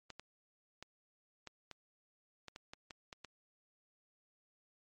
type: clicks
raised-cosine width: 0.2 ms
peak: -30 dBFS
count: 11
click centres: 0.103 / 0.196 / 0.826 / 1.473 / 1.713 / 2.483 / 2.561 / 2.735 / 2.908 / 3.128 / 3.247 s
effects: MP3 48 kbps